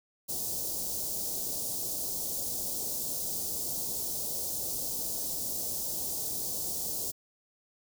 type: band-stop noise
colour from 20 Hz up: white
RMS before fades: -34 dBFS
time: 0.28-7.12 s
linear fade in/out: 20 ms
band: 700 to 4900 Hz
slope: 24 dB/octave
effects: none